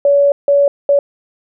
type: tone bursts at uneven times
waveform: sine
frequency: 567 Hz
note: C#5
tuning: 39 cents sharp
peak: -7 dBFS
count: 3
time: 0.05-0.32 / 0.48-0.68 / 0.89-0.99 s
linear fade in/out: 2 ms
effects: none